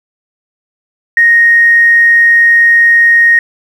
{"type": "tone with tanh clipping", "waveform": "triangle", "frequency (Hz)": 1864.7, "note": "A#6", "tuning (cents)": 0, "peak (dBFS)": -3, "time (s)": [1.17, 3.39], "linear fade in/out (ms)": 2, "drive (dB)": 3, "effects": []}